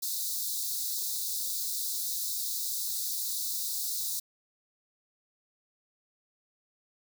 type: high-pass noise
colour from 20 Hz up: white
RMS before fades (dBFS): -33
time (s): 0.02-4.2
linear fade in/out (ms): 10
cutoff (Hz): 3700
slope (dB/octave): 96
effects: none

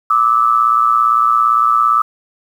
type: tone pair together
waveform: sine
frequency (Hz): 1179.4 / 1297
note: D6 / E6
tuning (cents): +7 / -28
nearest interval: major second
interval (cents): 165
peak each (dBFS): -12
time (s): 0.1-2.02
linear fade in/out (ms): 5
effects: 7-bit

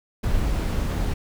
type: noise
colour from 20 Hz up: brown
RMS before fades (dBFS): -23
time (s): 0.23-1.14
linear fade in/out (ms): 10
effects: none

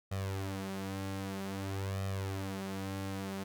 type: tone with flanger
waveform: sawtooth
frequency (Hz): 97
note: G2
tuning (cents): -18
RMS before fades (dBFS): -38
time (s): 0.11-3.44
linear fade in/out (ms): 10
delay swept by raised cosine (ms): 1.6 to 6.7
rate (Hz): 0.52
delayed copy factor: +0.75
effects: none

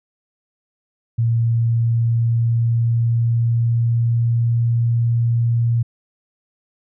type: tone with pitch glide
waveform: sine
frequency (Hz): 115.8 to 117.28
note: A#2 to A#2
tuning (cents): -11 to +11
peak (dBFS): -14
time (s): 1.18-5.83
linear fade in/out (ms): 10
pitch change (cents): +22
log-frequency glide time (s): 1.41-4.67
effects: none

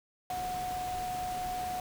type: tone in noise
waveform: sine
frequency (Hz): 731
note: F#5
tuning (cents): -21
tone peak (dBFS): -33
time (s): 0.3-1.8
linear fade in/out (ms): 2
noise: pink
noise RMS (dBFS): -43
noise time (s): 0.3-1.8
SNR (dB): +7
effects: none

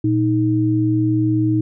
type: tone pair together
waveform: sine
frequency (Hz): 117.5 / 313.7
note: A#2 / D#4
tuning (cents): +14 / +14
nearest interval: octave + perfect fourth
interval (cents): 1700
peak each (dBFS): -18 / -16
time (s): 0.04-1.61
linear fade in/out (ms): 5
effects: none

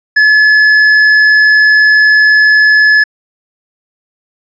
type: tone with tanh clipping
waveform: sine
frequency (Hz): 1714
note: A6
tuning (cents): -46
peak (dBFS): -5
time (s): 0.16-3.04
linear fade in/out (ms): 10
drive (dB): 7
effects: resampled to 16000 Hz

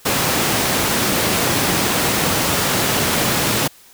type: high-pass noise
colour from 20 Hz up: pink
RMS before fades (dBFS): -18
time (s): 0.05-3.68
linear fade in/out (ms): 10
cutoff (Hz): 120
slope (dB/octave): 12
effects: white hiss -47 dBFS RMS until 3.93 s

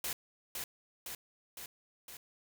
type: noise with echo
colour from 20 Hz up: white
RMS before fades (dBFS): -37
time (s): 0.04-0.13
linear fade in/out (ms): 2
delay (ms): 510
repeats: 4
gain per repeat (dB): -3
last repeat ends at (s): 2.17
effects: none

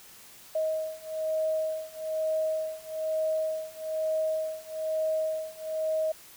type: beating tone pair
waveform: sine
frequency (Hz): 630 / 631.1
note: D#5 / D#5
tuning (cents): +21 / +24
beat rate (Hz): 1.1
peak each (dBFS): -31 / -30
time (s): 0.55-6.12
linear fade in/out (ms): 5
effects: white hiss -51 dBFS RMS until 6.36 s

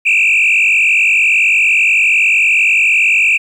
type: tone with frequency modulation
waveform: sine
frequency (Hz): 2523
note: D#7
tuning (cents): +23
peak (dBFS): -6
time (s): 0.05-3.38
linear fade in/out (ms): 20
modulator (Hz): 48.8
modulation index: 3.9
effects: tanh soft clip ceiling -6 dBFS + 8-bit

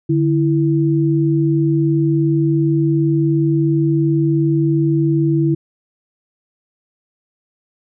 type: tone pair together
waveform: sine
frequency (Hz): 146.82 / 329.6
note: D3 / E4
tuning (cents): 0 / 0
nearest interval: octave + major second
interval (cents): 1400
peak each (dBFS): -15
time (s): 0.09-5.55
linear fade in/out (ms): 10
effects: none

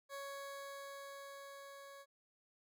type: tone with level ramp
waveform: 20% pulse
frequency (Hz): 556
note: C#5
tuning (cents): +5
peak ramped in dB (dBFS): -39 to -48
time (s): 0.09-2.06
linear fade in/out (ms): 50
effects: none

